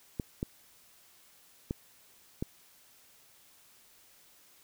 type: clicks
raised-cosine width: 3 ms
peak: -19 dBFS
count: 4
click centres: 0.198 / 0.429 / 1.709 / 2.425 s
effects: white hiss -61 dBFS RMS until 4.63 s